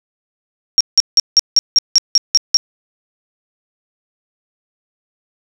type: tone bursts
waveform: sine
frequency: 5580 Hz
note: F8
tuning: 2 cents flat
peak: -5 dBFS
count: 10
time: 0.78-2.57 s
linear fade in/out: 0 ms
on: 26 ms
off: 170 ms
effects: none